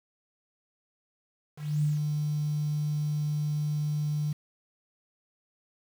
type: tone with ADSR envelope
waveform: sine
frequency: 149.4 Hz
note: D3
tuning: 30 cents sharp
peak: -22 dBFS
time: 1.56-4.33 s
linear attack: 270 ms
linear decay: 150 ms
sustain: -4 dB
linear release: 8 ms
effects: 8-bit